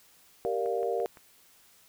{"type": "chord", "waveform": "sine", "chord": "G minor seventh", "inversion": "none", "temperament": "equal with one note detuned", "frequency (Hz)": [390.6, 466.2, 587.3, 698.5], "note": ["G4", "Bb4", "D5", "F5"], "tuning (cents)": [-6, 0, 0, 0], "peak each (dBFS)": [-33, -30, -35, -34], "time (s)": [0.45, 1.06], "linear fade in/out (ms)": 0}
{"type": "click train", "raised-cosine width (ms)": 0.5, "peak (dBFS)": -34, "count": 4, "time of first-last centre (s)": [0.66, 1.172], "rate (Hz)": 5.86}
{"effects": ["white hiss -60 dBFS RMS until 1.88 s"]}